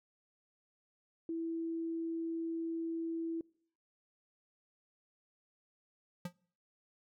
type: tone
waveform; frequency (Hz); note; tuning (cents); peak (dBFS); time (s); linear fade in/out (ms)
sine; 329.6; E4; 0; -35; 1.29-3.41; 2
type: tone with exponential decay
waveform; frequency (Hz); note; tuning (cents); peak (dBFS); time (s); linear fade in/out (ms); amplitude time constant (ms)
square; 177.1; F3; +24; -35; 6.25-6.33; 5; 17
effects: noise-tail reverb RT60 0.6 s tail -26 dB re dry